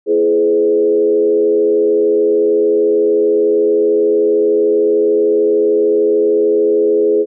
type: tone with frequency modulation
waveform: sine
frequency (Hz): 421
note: G#4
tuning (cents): +24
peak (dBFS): -9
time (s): 0.06-7.26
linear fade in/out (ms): 50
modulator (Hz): 86.6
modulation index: 0.79
effects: none